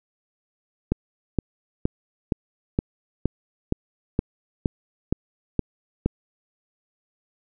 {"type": "click train", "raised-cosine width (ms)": 3, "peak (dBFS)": -7, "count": 12, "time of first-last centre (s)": [0.92, 6.06], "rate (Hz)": 2.14, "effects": []}